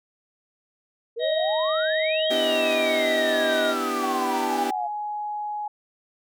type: exponential two-way sweep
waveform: sine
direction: up then down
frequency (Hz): 449.1 to 3265 to 693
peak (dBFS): -27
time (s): 1.16-4.88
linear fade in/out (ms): 20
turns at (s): 2.28
type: harmonic tone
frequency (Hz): 630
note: D#5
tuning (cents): +21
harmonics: 1 / 3 / 5 / 6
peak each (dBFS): -22 / -35 / -40 / -30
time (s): 1.19-3.75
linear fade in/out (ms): 50
type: chord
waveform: sawtooth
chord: E minor seventh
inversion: second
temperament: equal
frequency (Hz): 246.9 / 293.7 / 329.6 / 392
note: B3 / D4 / E4 / G4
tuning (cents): 0 / 0 / 0 / 0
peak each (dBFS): -27 / -29 / -29 / -26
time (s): 2.3-4.71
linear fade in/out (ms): 10
type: tone with pitch glide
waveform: sine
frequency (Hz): 768 to 837.5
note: G5 to G#5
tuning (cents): -36 to +14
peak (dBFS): -27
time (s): 4.03-5.68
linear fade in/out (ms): 5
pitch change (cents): +150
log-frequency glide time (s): 4.35-4.75
effects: none